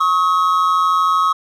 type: tone pair together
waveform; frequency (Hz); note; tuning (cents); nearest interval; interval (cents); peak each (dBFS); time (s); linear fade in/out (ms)
triangle; 1100 / 1272.9; C#6 / D#6; -14 / +39; minor third; 253; -14 / -13; 0-1.33; 10
effects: none